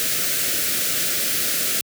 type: band-stop noise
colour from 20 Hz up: white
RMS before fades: -22 dBFS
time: 0-1.81 s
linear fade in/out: 0 ms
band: 660 to 1300 Hz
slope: 48 dB/octave
effects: high-pass 100 Hz 12 dB/octave